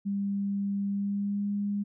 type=tone with pitch glide; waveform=sine; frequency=199.6 to 203.2 Hz; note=G3 to G#3; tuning=+32 to -38 cents; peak=-27 dBFS; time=0.05-1.84 s; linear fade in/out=20 ms; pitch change=+30 cents; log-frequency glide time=0.88-1.49 s; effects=none